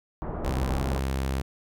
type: low-pass noise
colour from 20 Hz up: pink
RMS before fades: -32 dBFS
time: 0.22-0.99 s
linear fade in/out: 0 ms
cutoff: 1100 Hz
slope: 24 dB/octave
type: tone with pitch glide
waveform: sawtooth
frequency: 65.41 to 66.63 Hz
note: C2 to C2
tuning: 0 to +32 cents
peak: -22 dBFS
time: 0.44-1.42 s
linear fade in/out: 10 ms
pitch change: +32 cents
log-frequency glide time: 0.61-0.83 s
effects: none